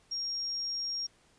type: tone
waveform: sine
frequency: 5580 Hz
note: F8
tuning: 2 cents flat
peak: -32 dBFS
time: 0.11-1.07 s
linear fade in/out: 10 ms
effects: pink hiss -65 dBFS RMS until 1.38 s + resampled to 22050 Hz